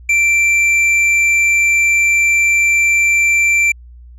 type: tone with hard clipping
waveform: triangle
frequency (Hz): 2349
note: D7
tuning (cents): 0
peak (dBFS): -11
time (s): 0.09-3.72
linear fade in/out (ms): 5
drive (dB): 9
effects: added 60 Hz sine -35 dBFS peak until 4.18 s + resampled to 32000 Hz